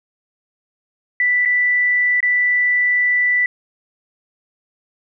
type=tone with dropouts; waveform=sine; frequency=1975.5 Hz; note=B6; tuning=in tune; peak=-13 dBFS; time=1.2-3.46 s; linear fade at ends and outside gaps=2 ms; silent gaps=1.452-1.457 / 2.205-2.228 s; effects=none